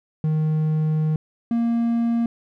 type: tone pair in turn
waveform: triangle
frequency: 155.56 / 233.1 Hz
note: D#3 / A#3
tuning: 0 / 0 cents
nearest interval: perfect fifth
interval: 700 cents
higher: second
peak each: -16 dBFS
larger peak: neither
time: 0.24-1.16 / 1.51-2.26 s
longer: first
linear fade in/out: 2 ms
effects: none